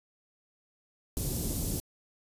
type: band-stop noise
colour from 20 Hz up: pink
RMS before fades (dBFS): -32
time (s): 1.17-1.8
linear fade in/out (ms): 0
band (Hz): 330 to 7500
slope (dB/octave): 12
effects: resampled to 32000 Hz